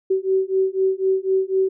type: beating tone pair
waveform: sine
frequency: 379.2 / 383.2 Hz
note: F#4 / G4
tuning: +43 / -39 cents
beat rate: 4 Hz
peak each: -20 dBFS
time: 0.1-1.69 s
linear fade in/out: 10 ms
effects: none